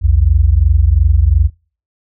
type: tone pair together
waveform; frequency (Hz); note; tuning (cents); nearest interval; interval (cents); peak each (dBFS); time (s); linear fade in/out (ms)
sine; 60.27 / 83.1; B1 / E2; -42 / +15; tritone; 557; -10; 0.01-1.5; 50
effects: noise-tail reverb RT60 0.4 s tail -25 dB re dry